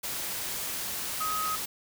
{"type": "tone in noise", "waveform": "sine", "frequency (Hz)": 1263, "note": "D#6", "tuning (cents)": 26, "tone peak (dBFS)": -29, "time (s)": [1.2, 1.56], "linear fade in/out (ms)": 10, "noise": "white", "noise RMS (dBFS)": -34, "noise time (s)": [0.03, 1.66], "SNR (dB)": 2, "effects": []}